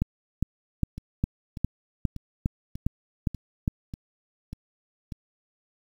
two click trains, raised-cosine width 5 ms, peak -11 / -23 dBFS, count 10 / 8, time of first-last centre 0.02-3.679 / 0.98-5.122 s, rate 2.46 / 1.69 Hz, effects 8-bit

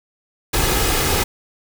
pink noise with comb filter, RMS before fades -18 dBFS, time 0.53-1.24 s, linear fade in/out 10 ms, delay 2.4 ms, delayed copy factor +0.5, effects none

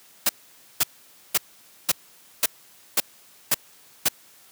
white noise bursts, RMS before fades -19 dBFS, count 8, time 0.26-4.086 s, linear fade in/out 5 ms, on 32 ms, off 510 ms, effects white hiss -53 dBFS RMS until 4.51 s + high-pass 100 Hz 12 dB/octave

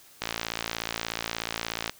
click train, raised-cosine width 0.2 ms, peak -11 dBFS, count 96, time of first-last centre 0.22-1.895 s, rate 56.7 Hz, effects white hiss -54 dBFS RMS until 1.99 s

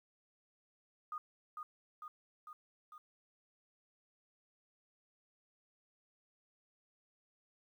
sine tone with echo, 1229 Hz, D#6, 22 cents flat, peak -39 dBFS, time 1.12-1.18 s, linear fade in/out 2 ms, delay 450 ms, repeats 4, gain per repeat -3 dB, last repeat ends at 2.98 s, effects 12-bit

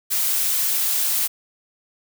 blue noise, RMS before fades -21 dBFS, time 0.1-1.28 s, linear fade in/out 20 ms, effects none

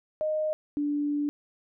sine tone pair in turn, 618 / 291.7 Hz, D#5 / D4, -12 / -12 cents, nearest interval octave + minor second, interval 1300 cents, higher first, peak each -25 dBFS, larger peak neither, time 0.21-0.53 / 0.77-1.29 s, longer second, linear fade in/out 0 ms, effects none

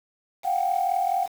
sine tone cluster, 704 / 749 / 788 Hz, F5 / F#5 / G5, +14 / +21 / +9 cents, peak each -25 dBFS, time 0.43-1.28 s, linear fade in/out 50 ms, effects tanh soft clip ceiling -14 dBFS + 7-bit

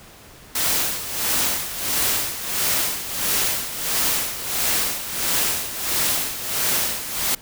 white noise with tremolo, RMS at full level -20 dBFS, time 0.55-7.35 s, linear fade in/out 5 ms, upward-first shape sine, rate 1.5 Hz, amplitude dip 70%, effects pink hiss -45 dBFS RMS until 7.41 s

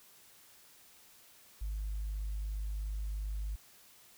sine tone, 51.4 Hz, G#1, 17 cents flat, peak -33 dBFS, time 1.61-3.56 s, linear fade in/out 10 ms, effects tanh soft clip ceiling -31 dBFS + white hiss -60 dBFS RMS until 4.17 s

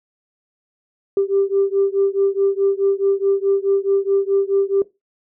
sine beating tone pair, 392 / 396.7 Hz, G4 / G4, 0 / +21 cents, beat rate 4.7 Hz, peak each -17 / -18 dBFS, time 1.17-4.82 s, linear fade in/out 2 ms, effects noise-tail reverb RT60 0.2 s tail -18 dB re dry + tanh soft clip ceiling -8 dBFS

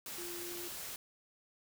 sine tone in noise, 348.7 Hz, F4, 3 cents flat, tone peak -45 dBFS, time 0.18-0.68 s, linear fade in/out 2 ms, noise white, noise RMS -44 dBFS, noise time 0.06-0.96 s, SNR -4 dB, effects none

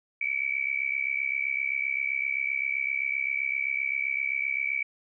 sine tone with amplitude modulation, 2292 Hz, D7, 43 cents flat, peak -22 dBFS, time 0.21-4.83 s, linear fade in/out 5 ms, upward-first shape sine, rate 67.7 Hz, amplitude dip 90%, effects none

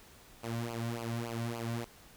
sawtooth tone with flanger, 116.54 Hz, A#2, in tune, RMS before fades -37 dBFS, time 0.43-1.85 s, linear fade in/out 10 ms, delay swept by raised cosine 0.53 to 2.43 ms, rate 3.5 Hz, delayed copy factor -0.95, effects pink hiss -57 dBFS RMS until 2.16 s

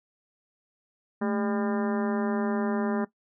harmonic tone with a mistuned harmonic, 201 Hz, G3, 44 cents sharp, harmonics 1 / 2 / 3 / 4 / 5 / 6 / 7 / 8 / 9, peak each -26 / -32 / -36 / -38 / -40 / -42 / -43 / -44 / -45 dBFS, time 1.21-3.05 s, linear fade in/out 10 ms, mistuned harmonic 1, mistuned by +140 cents, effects noise-tail reverb RT60 0.1 s tail -17 dB re dry

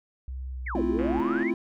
sine tone with pitch glide, 64.8 to 61.7 Hz, C2 to B1, -16 to -1 cents, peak -32 dBFS, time 0.28-1.2 s, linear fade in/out 0 ms, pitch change -85 cents, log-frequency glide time 0.5-0.71 s
sine exponential two-way sweep, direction down then up, 2349 to 301.5 to 2349 Hz, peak -31 dBFS, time 0.66-1.51 s, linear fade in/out 10 ms, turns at 0.84 s
triangle chord, F major seventh, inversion first, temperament equal, 220 / 261.6 / 329.6 / 349.2 Hz, A3 / C4 / E4 / F4, 0 / 0 / 0 / 0 cents, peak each -30 / -28 / -27 / -27 dBFS, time 0.75-1.54 s, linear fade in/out 2 ms
click train, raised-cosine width 0.5 ms, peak -24 dBFS, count 63, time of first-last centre 0.99-1.43 s, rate 141 Hz
effects none

